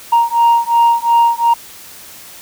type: beating tone pair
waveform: sine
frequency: 933 / 935.8 Hz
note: A#5 / A#5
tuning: +1 / +6 cents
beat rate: 2.8 Hz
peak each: -10 dBFS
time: 0.12-1.54 s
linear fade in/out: 10 ms
effects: tanh soft clip ceiling -5 dBFS + white hiss -36 dBFS RMS until 2.41 s